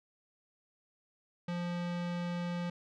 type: tone with low-pass filter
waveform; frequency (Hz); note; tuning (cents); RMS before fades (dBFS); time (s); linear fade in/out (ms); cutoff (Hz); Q
square; 174.61; F3; 0; -36; 1.48-2.7; 5; 3900; 0.88
effects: none